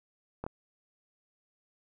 clicks, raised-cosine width 1 ms, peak -22 dBFS, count 2, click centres 0.44 / 0.465 s, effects none

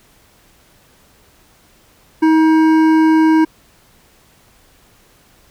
sine tone with hard clipping, 317.6 Hz, D#4, 36 cents sharp, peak -10 dBFS, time 2.22-3.45 s, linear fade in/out 10 ms, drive 11 dB, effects pink hiss -51 dBFS RMS until 5.5 s

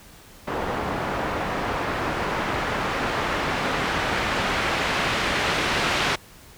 white noise with low-pass filter sweep, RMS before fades -25 dBFS, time 0.47-6.16 s, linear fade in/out 10 ms, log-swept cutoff 1000 to 2800 Hz, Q 0.74, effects pink hiss -48 dBFS RMS until 6.57 s

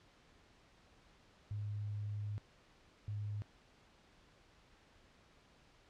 sine tone bursts at uneven times, 103.83 Hz, G#2, in tune, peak -38 dBFS, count 2, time 1.51-2.38 / 3.08-3.42 s, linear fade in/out 0 ms, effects pink hiss -66 dBFS RMS until 5.89 s + low-pass 5000 Hz 12 dB/octave

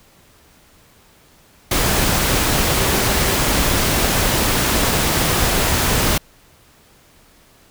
sine tone in noise, 391 Hz, G4, 4 cents flat, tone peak -27 dBFS, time 2.77-3.35 s, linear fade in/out 5 ms, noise pink, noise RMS -17 dBFS, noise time 1.71-6.18 s, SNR -13 dB, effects pink hiss -51 dBFS RMS until 7.7 s

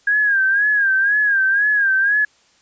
sine tone with vibrato, 1624 Hz, G#6, 39 cents flat, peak -13 dBFS, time 0.07-2.25 s, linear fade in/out 5 ms, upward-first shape sine, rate 2 Hz, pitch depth 87 cents each way, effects white hiss -56 dBFS RMS until 2.61 s + resampled to 16000 Hz

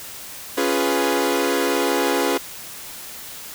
sawtooth chord, C# dominant seventh, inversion none, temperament equal, 277.2 / 349.2 / 415.3 / 493.9 Hz, C#4 / E#4 / G#4 / B4, 0 / 0 / 0 / 0 cents, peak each -20 dBFS, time 0.57-2.38 s, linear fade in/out 10 ms, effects white hiss -36 dBFS RMS until 3.54 s

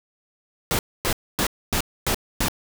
pink noise bursts, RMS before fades -22 dBFS, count 6, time 0.71-2.484 s, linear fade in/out 0 ms, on 79 ms, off 260 ms, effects none

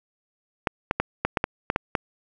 clicks, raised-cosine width 0.5 ms, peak -6 dBFS, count 9, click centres 0.672 / 0.911 / 1 / 1.25 / 1.372 / 1.441 / 1.701 / 1.761 / 1.952 s, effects none

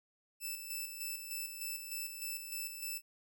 5% pulse tone with tremolo, 2637 Hz, E7, in tune, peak -29 dBFS, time 0.4-3.02 s, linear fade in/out 50 ms, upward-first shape square, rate 3.3 Hz, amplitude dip 50%, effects none

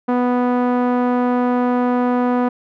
sawtooth tone with low-pass filter, 246.9 Hz, B3, in tune, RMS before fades -17 dBFS, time 0.08-2.49 s, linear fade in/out 10 ms, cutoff 1100 Hz, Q 1.2, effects none

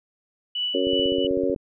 sine tone with tremolo, 2960 Hz, F#7, in tune, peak -22 dBFS, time 0.55-1.27 s, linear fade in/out 5 ms, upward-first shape triangle, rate 2.8 Hz, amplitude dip 70%
harmonic tone, 92.5 Hz, F#2, in tune, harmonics 3 / 4 / 5 / 6, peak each -26 / -26 / -26 / -26 dBFS, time 0.74-1.55 s, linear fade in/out 10 ms
click train, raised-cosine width 3 ms, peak -23 dBFS, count 12, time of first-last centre 0.87-1.562 s, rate 15.9 Hz
effects none

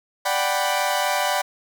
sawtooth chord, G major seventh, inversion second, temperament equal, 587.3 / 740 / 784 / 987.8 Hz, D5 / F#5 / G5 / B5, 0 / 0 / 0 / 0 cents, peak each -22 dBFS, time 0.25-1.42 s, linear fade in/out 10 ms, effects none

